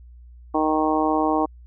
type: harmonic tone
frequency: 155.56 Hz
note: D#3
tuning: in tune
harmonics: 2 / 3 / 4 / 5 / 6 / 7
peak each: -22 / -27 / -27 / -24 / -27 / -27 dBFS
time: 0.54-1.46 s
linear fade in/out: 10 ms
effects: added 60 Hz sine -42 dBFS peak until 1.66 s